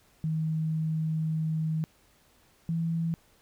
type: tone pair in turn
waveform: sine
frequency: 158.3 / 165.33 Hz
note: D#3 / E3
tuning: +30 / +5 cents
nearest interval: minor second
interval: 75 cents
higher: second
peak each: -26 dBFS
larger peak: neither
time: 0.24-1.84 / 2.69-3.14 s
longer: first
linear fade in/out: 0 ms
effects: pink hiss -63 dBFS RMS until 3.41 s